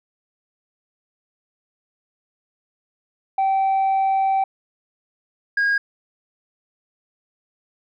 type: tone pair in turn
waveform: sine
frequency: 774 / 1633.4 Hz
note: G5 / G#6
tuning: -22 / -29 cents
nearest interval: octave + minor second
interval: 1293 cents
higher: second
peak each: -14 dBFS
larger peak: neither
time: 3.38-4.44 / 5.57-5.78 s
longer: first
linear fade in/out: 5 ms
effects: tanh soft clip ceiling -15 dBFS